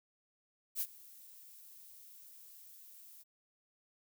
violet noise with ADSR envelope, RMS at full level -34 dBFS, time 0.75-3.24 s, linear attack 57 ms, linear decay 54 ms, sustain -22 dB, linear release 26 ms, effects none

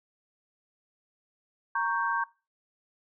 sine chord, G diminished, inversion first, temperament equal, 932.3 / 1108.7 / 1568 Hz, Bb5 / Db6 / G6, 0 / 0 / 0 cents, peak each -30 dBFS, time 1.75-2.24 s, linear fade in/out 5 ms, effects noise-tail reverb RT60 0.3 s tail -21 dB re dry

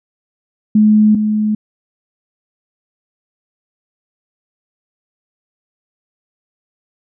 sine tone pair in turn, 213.2 / 213.2 Hz, G#3 / G#3, +46 / +46 cents, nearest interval unison, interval 0 cents, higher neither, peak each -6 / -12 dBFS, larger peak first, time 0.75-1.15 / 1.15-1.55 s, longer neither, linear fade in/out 5 ms, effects none

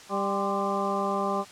harmonic tone with a mistuned harmonic, 197.6 Hz, G3, 14 cents sharp, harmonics 1 / 2 / 3 / 4 / 5 / 6, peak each -32 / -32 / -32 / -32 / -32 / -32 dBFS, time 0.09-1.45 s, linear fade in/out 50 ms, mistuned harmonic 5, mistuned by +82 cents, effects white hiss -47 dBFS RMS until 1.51 s + low-pass 7000 Hz 12 dB/octave

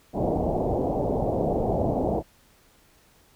white low-pass noise, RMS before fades -25 dBFS, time 0.13-2.23 s, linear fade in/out 50 ms, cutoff 760 Hz, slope 48 dB/octave, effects pink hiss -59 dBFS RMS until 3.35 s

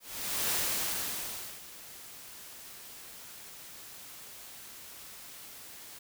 white noise with ADSR envelope, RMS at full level -30 dBFS, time 0-5.99 s, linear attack 500 ms, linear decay 1100 ms, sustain -18 dB, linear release 8 ms, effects none

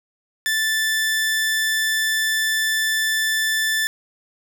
sawtooth tone, 1760 Hz, A6, in tune, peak -15 dBFS, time 0.46-3.87 s, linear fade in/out 0 ms, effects none

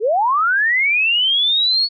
sine linear sweep, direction up, 390 to 4435 Hz, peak -13 dBFS, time 0-1.89 s, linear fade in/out 50 ms, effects none

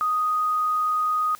sine tone, 1244.5 Hz, D#6, in tune, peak -20 dBFS, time 0.01-1.35 s, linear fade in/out 0 ms, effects white hiss -49 dBFS RMS until 1.39 s

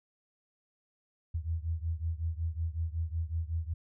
sine beating tone pair, 80.2 / 85.6 Hz, E2 / F2, -47 / -34 cents, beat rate 5.4 Hz, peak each -33 / -35 dBFS, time 1.34-3.74 s, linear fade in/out 10 ms, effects none

